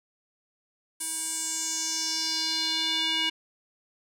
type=tone with band-pass filter sweep; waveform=square; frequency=321.2 Hz; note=E4; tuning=45 cents flat; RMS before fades=-29 dBFS; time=1-3.3 s; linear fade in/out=10 ms; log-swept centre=9700 to 3000 Hz; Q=3.9; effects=none